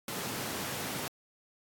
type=high-pass noise; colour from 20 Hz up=pink; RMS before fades=-37 dBFS; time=0.08-1.08 s; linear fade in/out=2 ms; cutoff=110 Hz; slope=24 dB/octave; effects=AAC 64 kbps